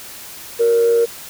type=tone with frequency modulation; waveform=sine; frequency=466.2 Hz; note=A#4; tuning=in tune; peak=-10 dBFS; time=0.59-1.06 s; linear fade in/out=20 ms; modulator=103 Hz; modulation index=0.23; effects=tanh soft clip ceiling -7 dBFS + white hiss -35 dBFS RMS until 1.29 s